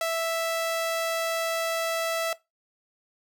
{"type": "tone", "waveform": "sawtooth", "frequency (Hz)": 659.3, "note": "E5", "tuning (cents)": 0, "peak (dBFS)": -21, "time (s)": [0.01, 2.33], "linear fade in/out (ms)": 2, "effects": ["noise-tail reverb RT60 0.2 s tail -19 dB re dry"]}